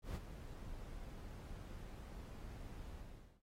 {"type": "noise with ADSR envelope", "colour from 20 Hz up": "brown", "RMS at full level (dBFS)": -40, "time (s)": [0.02, 3.42], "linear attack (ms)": 130, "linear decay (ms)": 36, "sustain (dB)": -10, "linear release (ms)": 510, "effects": ["AAC 48 kbps"]}